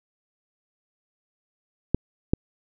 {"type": "clicks", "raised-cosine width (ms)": 3, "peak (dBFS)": -6, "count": 2, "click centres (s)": [1.946, 2.335], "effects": []}